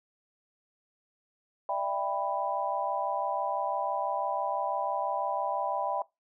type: chord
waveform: sine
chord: E minor seventh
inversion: third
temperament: just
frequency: 593.3 / 659.3 / 791.1 / 988.9 Hz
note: D5 / E5 / G5 / B5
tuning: +18 / 0 / +16 / +2 cents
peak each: -35 / -34 / -32 / -33 dBFS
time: 1.69-6.02 s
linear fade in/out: 2 ms
effects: noise-tail reverb RT60 0.2 s tail -21 dB re dry